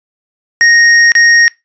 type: tone with dropouts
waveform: square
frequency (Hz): 1864.7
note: A#6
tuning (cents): 0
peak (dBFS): -5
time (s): 0.61-1.48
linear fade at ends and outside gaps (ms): 0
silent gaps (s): 1.119-1.152
effects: noise-tail reverb RT60 0.2 s tail -22 dB re dry + resampled to 16000 Hz